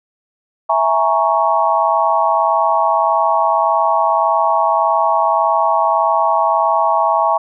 sine chord, A# half-diminished seventh, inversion second, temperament equal, 659.3 / 830.6 / 932.3 / 1108.7 Hz, E5 / G#5 / A#5 / C#6, 0 / 0 / 0 / 0 cents, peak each -17 dBFS, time 0.69-7.38 s, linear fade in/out 10 ms, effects none

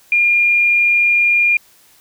sine tone, 2411 Hz, D7, 45 cents sharp, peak -10 dBFS, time 0.12-1.57 s, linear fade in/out 2 ms, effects white hiss -50 dBFS RMS until 2 s

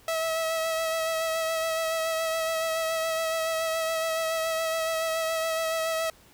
sawtooth tone with vibrato, 648 Hz, E5, 30 cents flat, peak -22 dBFS, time 0.08-6.1 s, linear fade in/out 2 ms, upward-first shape sine, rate 7.1 Hz, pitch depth 20 cents each way, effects pink hiss -56 dBFS RMS until 6.33 s

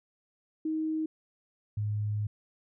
sine tone pair in turn, 314.8 / 105.05 Hz, D#4 / G#2, +20 / +20 cents, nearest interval octave + perfect fifth, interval 1900 cents, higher first, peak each -28 dBFS, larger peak neither, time 0.65-1.06 / 1.77-2.27 s, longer second, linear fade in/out 5 ms, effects none

